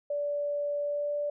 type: tone with pitch glide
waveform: sine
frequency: 580 to 584.4 Hz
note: D5 to D5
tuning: -22 to -9 cents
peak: -28 dBFS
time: 0.1-1.3 s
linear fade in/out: 5 ms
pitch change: +13 cents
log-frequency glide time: 0.8-1.14 s
effects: none